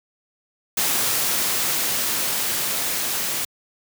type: noise with level ramp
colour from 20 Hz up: white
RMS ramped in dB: -21 to -25 dBFS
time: 0.77-3.45 s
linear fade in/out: 5 ms
effects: high-pass 100 Hz 12 dB/octave